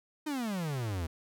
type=exponential sweep; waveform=45% pulse; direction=down; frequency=315.3 to 78.1 Hz; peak=-32 dBFS; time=0.26-1.07 s; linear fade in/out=10 ms; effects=none